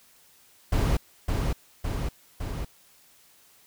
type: noise with echo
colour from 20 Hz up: brown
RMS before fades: -23 dBFS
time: 0.72-0.97 s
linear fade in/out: 5 ms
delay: 560 ms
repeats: 3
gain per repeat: -3 dB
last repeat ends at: 2.65 s
effects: white hiss -58 dBFS RMS until 3.66 s